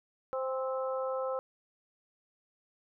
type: harmonic tone with a mistuned harmonic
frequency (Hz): 261.6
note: C4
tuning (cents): 0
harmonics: 2 / 3 / 4 / 5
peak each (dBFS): -32 / -42 / -42 / -40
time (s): 0.33-1.39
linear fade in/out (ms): 0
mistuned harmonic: 3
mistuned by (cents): +27
effects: none